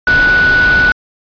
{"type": "tone in noise", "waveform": "sine", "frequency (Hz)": 1480, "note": "F#6", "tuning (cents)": 0, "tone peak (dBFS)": -7, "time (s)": [0.07, 0.92], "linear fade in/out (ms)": 2, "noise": "pink", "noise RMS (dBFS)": -18, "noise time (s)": [0.07, 0.92], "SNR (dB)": 8, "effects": ["resampled to 11025 Hz"]}